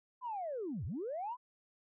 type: linear two-way sweep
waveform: sine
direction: down then up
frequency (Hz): 1033 to 71.5 to 1033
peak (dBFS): -36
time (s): 0.21-1.37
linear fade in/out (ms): 50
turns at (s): 0.85
effects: tanh soft clip ceiling -32 dBFS